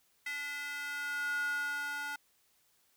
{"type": "tone with high-pass filter sweep", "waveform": "square", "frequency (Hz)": 288.5, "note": "D4", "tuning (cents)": -31, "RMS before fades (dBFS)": -37, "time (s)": [0.26, 2.16], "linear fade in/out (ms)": 5, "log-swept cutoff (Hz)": [1900, 1200], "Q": 7.2, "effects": ["white hiss -71 dBFS RMS until 2.96 s"]}